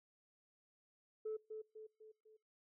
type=tone with echo; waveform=sine; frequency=434.8 Hz; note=A4; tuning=21 cents flat; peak=-38 dBFS; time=1.25-1.37 s; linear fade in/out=10 ms; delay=250 ms; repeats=4; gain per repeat=-6 dB; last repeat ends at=2.37 s; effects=noise-tail reverb RT60 0.4 s tail -25 dB re dry + tanh soft clip ceiling -36 dBFS